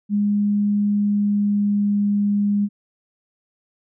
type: tone with pitch glide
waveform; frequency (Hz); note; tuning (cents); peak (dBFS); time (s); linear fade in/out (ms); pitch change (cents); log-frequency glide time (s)
sine; 205.4 to 204.1; G#3 to G#3; -19 to -30; -16; 0.09-2.69; 50; -11; 0.91-2
effects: none